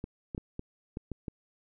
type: clicks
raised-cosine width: 3 ms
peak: -23 dBFS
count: 7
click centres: 0.041 / 0.348 / 0.379 / 0.594 / 0.971 / 1.117 / 1.282 s
effects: none